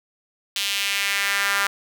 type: tone with high-pass filter sweep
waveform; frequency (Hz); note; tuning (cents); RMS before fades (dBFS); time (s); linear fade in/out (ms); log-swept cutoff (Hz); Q
sawtooth; 199.3; G3; +29; -23; 0.56-1.67; 2; 3200 to 1400; 2.1
effects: none